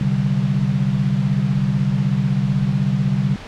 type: chord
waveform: sine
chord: C suspended second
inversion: none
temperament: equal with one note detuned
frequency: 130.81 / 146.83 / 193.41 Hz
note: C3 / D3 / G3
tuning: 0 / 0 / -23 cents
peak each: -20 dBFS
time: 0.01-3.36 s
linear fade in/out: 2 ms
effects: pink hiss -35 dBFS RMS until 3.47 s + low-pass 4000 Hz 12 dB/octave